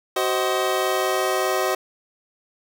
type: chord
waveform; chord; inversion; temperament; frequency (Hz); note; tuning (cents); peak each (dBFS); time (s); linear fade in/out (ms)
25% pulse; C diminished; second; just; 376.7 / 523.3 / 627.9; Gb4 / C5 / Eb5; +31 / 0 / +16; -20 / -22 / -21; 0.16-1.75; 5
effects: none